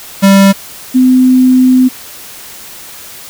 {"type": "tone pair in turn", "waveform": ["square", "sine"], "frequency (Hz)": [196, 255.6], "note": ["G3", "C4"], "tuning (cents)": [0, -40], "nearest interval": "perfect fourth", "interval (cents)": 460, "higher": "second", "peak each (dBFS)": -3, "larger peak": "neither", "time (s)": [[0.22, 0.53], [0.94, 1.89]], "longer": "second", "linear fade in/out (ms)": 20, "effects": ["white hiss -30 dBFS RMS until 3.29 s"]}